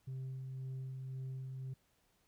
sine tone with tremolo, 131.4 Hz, C3, 8 cents sharp, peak -37 dBFS, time 0.07-1.74 s, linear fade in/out 10 ms, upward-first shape sine, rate 1.9 Hz, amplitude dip 35%, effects tanh soft clip ceiling -39 dBFS + pink hiss -75 dBFS RMS until 2.27 s

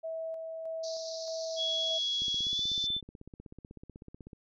sine tone with tremolo, 649 Hz, E5, 27 cents flat, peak -34 dBFS, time 0.03-1.99 s, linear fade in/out 20 ms, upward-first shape square, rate 1.6 Hz, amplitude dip 30%
pink band-pass noise, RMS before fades -44 dBFS, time 0.83-2.87 s, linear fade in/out 10 ms, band 4000 to 6200 Hz, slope 96 dB/octave
sine tone with pitch glide, 3347 to 3530 Hz, G#7 to A7, +13 to +5 cents, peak -29 dBFS, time 1.56-3.01 s, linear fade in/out 50 ms, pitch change +92 cents, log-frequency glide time 2.4-2.68 s
click train, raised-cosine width 3 ms, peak -34 dBFS, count 35, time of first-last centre 2.22-4.332 s, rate 16.1 Hz
effects none

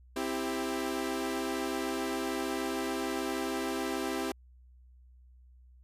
sawtooth chord, C major, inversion none, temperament equal with one note detuned, 261.6 / 329.6 / 396.3 Hz, C4 / E4 / G4, 0 / 0 / +19 cents, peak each -32 dBFS, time 0.16-4.32 s, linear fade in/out 5 ms, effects added 62 Hz sine -54 dBFS peak until 5.83 s + resampled to 32000 Hz

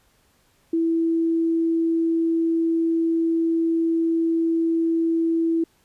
sine tone, 329.6 Hz, E4, in tune, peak -18 dBFS, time 0.73-5.64 s, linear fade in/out 5 ms, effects pink hiss -62 dBFS RMS until 5.84 s + resampled to 32000 Hz

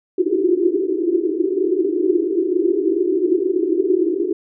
white band-pass noise, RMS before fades -18 dBFS, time 0.18-4.33 s, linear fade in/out 5 ms, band 320 to 390 Hz, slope 96 dB/octave, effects none

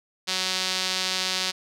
sawtooth tone with band-pass filter, 186.2 Hz, F#3, 11 cents sharp, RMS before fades -27 dBFS, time 0.27-1.52 s, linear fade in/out 20 ms, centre 4400 Hz, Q 1.8, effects none

